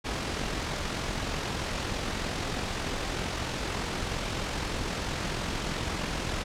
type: noise with amplitude modulation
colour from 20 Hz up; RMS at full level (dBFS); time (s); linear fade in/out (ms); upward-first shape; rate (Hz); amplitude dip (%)
pink; -30; 0.04-6.44; 20; sine; 43.2; 35
effects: low-pass 6000 Hz 12 dB/octave